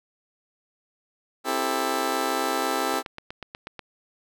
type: chord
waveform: 15% pulse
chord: A minor seventh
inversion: first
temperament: just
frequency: 264 / 330 / 396 / 440 Hz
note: C4 / E4 / G4 / A4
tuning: +16 / +2 / +18 / 0 cents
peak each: -24 dBFS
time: 1.44-3.03 s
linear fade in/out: 50 ms
type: click train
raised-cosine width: 0.3 ms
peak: -20 dBFS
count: 8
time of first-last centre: 2.94-3.793 s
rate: 8.21 Hz
effects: none